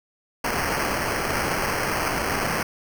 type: noise with sample-and-hold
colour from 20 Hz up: white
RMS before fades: -25 dBFS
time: 0.44-2.63 s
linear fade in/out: 5 ms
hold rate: 3675 Hz
effects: none